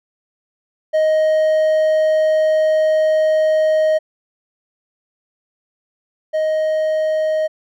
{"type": "tone pair in turn", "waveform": "triangle", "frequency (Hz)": [625, 625], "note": ["D#5", "D#5"], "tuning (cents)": [8, 8], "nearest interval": "unison", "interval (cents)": 0, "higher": "neither", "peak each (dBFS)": [-10, -13], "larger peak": "first", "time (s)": [[0.93, 3.99], [6.33, 7.48]], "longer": "first", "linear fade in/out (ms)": 20, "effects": []}